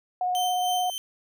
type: tone with vibrato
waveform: sine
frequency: 727 Hz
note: F#5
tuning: 31 cents flat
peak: -23 dBFS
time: 0.21-0.9 s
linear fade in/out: 2 ms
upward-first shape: square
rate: 17 Hz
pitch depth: 10 cents each way
type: tone with tremolo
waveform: sawtooth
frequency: 3097 Hz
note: G7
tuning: 22 cents flat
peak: -25 dBFS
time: 0.35-0.98 s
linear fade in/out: 0 ms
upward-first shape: sine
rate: 3.3 Hz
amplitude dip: 45%
effects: none